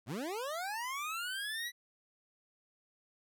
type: linear sweep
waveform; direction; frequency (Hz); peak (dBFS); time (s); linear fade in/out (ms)
25% pulse; up; 92.5 to 1975.5; -33; 0.06-1.72; 50
effects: none